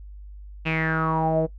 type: tone with low-pass filter sweep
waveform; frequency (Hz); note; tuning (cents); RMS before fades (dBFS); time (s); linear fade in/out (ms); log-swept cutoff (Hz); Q
sawtooth; 160.3; E3; -48; -23; 0.65-1.47; 20; 2700 to 530; 8.3
effects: noise-tail reverb RT60 0.1 s tail -19 dB re dry + added 50 Hz sine -38 dBFS peak until 1.58 s